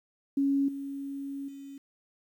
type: tone with level steps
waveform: sine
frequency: 277.2 Hz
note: C#4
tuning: in tune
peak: -23 / -34 / -41 dBFS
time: 0.37-1.78 s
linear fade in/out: 5 ms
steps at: 0.68 / 1.48 s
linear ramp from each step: 5 ms
effects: 10-bit